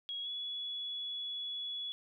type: tone with pitch glide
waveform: sine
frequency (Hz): 3312 to 3391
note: G#7 to G#7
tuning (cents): -5 to +35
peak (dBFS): -37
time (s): 0.09-1.92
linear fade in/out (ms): 0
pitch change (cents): +40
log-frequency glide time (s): 0.22-0.28
effects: 13-bit